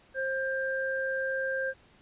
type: tone pair together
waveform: sine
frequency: 530.3 / 1589 Hz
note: C5 / G6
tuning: +23 / +23 cents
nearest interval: octave + perfect fifth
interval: 1900 cents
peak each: -31 / -31 dBFS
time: 0.14-1.74 s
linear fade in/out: 50 ms
effects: pink hiss -60 dBFS RMS until 2.01 s + resampled to 8000 Hz